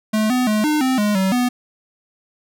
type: tone with pitch steps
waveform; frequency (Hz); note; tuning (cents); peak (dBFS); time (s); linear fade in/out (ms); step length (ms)
square; 215.8 / 251.5 / 213.3 / 302.9 / 259.6 / 208.3 / 190.3 / 247.1; A3 / B3 / G#3 / D#4 / C4 / G#3 / F#3 / B3; -33 / +32 / +46 / -46 / -13 / +5 / +49 / +1; -16; 0.13-1.49; 10; 170
effects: none